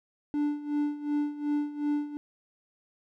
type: tone with tremolo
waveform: triangle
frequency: 293.7 Hz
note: D4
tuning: in tune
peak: -22 dBFS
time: 0.34-2.17 s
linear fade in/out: 0 ms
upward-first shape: sine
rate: 2.7 Hz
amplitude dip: 80%
effects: none